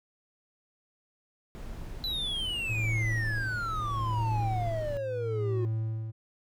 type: noise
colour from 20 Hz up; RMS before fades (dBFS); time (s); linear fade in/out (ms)
brown; -39; 1.55-4.97; 0
type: exponential sweep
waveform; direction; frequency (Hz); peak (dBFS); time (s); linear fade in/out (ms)
triangle; down; 4035 to 355.1; -29; 2.04-5.65; 0
type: tone with tremolo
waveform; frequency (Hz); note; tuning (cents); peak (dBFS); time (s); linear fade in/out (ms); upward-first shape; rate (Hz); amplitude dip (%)
triangle; 110.9; A2; +14; -25; 2.68-6.12; 20; sine; 0.76; 75
effects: none